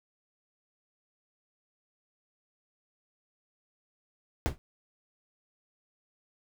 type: noise with exponential decay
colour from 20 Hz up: brown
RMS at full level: -21 dBFS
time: 4.46-4.58 s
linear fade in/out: 0 ms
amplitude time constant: 25 ms
effects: none